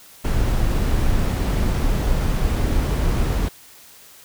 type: noise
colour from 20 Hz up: brown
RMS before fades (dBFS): -19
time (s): 0.24-3.49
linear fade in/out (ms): 10
effects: white hiss -46 dBFS RMS until 4.24 s